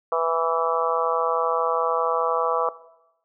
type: harmonic tone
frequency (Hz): 164.81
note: E3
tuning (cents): 0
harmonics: 3 / 4 / 5 / 6 / 7 / 8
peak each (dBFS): -24 / -26 / -31 / -29 / -25 / -32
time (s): 0.12-2.69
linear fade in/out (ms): 2
effects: noise-tail reverb RT60 0.9 s tail -18 dB re dry